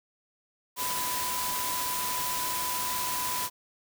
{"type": "tone in noise", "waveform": "sine", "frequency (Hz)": 995, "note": "B5", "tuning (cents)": 13, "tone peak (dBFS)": -33, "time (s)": [0.76, 3.5], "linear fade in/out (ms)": 50, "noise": "white", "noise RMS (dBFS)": -32, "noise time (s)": [0.76, 3.5], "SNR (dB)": -4, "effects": []}